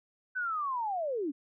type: linear sweep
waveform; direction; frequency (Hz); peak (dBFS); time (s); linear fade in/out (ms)
sine; down; 1532 to 259.8; -30; 0.35-1.32; 20
effects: none